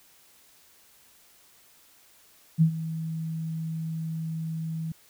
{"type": "tone with ADSR envelope", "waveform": "sine", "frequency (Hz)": 161.3, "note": "E3", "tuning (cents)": -37, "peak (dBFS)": -14, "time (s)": [2.58, 4.92], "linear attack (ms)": 36, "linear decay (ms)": 89, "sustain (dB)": -15, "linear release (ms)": 4, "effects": ["white hiss -58 dBFS RMS until 5.09 s"]}